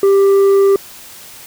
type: tone with tanh clipping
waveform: triangle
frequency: 394.1 Hz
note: G4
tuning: 9 cents sharp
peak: -8 dBFS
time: 0.03-0.76 s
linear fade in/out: 2 ms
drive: 9 dB
effects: white hiss -36 dBFS RMS until 1.46 s